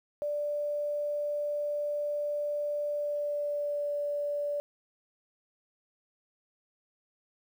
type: tone with pitch glide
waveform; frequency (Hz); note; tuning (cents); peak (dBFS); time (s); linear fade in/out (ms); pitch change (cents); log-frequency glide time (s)
sine; 587 to 581.3; D5 to D5; -1 to -18; -29; 0.22-4.6; 0; -17; 2.88-3.93
effects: 10-bit

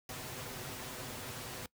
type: noise with comb filter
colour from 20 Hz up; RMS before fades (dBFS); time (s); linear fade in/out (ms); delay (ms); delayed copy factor
pink; -43; 0.09-1.66; 2; 7.9; +0.55
effects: noise-tail reverb RT60 0.1 s tail -22 dB re dry + high-pass 60 Hz 12 dB/octave

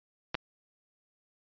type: clicks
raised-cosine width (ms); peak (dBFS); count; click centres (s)
0.3; -15; 2; 0.345 / 0.351
effects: resampled to 11025 Hz

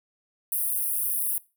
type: high-pass noise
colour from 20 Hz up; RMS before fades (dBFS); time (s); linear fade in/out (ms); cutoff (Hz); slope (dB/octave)
pink; -27; 0.52-1.38; 2; 9400; 96
effects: noise-tail reverb RT60 0.3 s tail -21 dB re dry

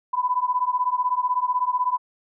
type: beating tone pair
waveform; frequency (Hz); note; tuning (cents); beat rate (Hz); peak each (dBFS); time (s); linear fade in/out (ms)
sine; 990 / 1006; B5 / B5; +4 / +32; 16; -23; 0.13-1.98; 10
effects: none

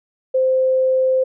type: tone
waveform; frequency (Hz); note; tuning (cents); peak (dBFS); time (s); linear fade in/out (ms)
sine; 520; C5; -11; -13; 0.34-1.24; 10
effects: none

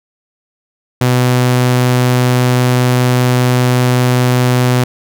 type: tone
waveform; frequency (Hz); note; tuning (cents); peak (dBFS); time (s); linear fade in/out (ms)
sawtooth; 125.1; B2; +23; -5; 1.01-4.84; 5
effects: none

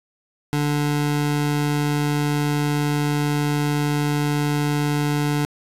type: tone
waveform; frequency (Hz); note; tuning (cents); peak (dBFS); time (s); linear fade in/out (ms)
25% pulse; 146.83; D3; 0; -15; 0.53-5.45; 0
effects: resampled to 32000 Hz + 7-bit

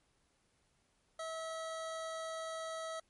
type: tone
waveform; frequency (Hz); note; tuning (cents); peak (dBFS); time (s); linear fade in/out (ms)
25% pulse; 647; E5; -32; -36; 1.19-3; 5
effects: pink hiss -75 dBFS RMS until 3.09 s + MP3 48 kbps

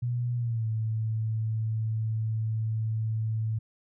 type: tone with pitch glide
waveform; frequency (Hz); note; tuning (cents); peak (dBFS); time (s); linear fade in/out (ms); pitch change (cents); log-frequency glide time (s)
sine; 121.2 to 110.5; B2 to A2; -32 to +8; -26; 0.02-3.59; 10; -160; 0.36-0.67
effects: none

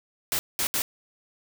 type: noise bursts at uneven times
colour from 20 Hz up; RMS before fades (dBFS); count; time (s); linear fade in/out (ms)
white; -26; 3; 0.32-0.39 / 0.59-0.67 / 0.74-0.82; 0
effects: none

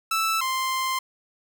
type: tone pair in turn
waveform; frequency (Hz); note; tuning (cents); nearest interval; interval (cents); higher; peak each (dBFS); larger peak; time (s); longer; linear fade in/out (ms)
sawtooth; 1318.5 / 1046.5; E6 / C6; 0 / 0; major third; 400; first; -18 / -20; first; 0.11-0.41 / 0.41-0.99; second; 5
effects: none

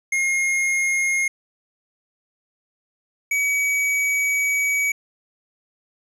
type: tone pair in turn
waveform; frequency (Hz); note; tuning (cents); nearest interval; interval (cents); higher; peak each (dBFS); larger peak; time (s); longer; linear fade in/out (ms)
square; 2143 / 2270; C7 / C#7; +41 / +41; minor second; 100; second; -19; neither; 0.12-1.28 / 3.31-4.92; second; 5
effects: low-pass 11000 Hz 12 dB/octave + 9-bit

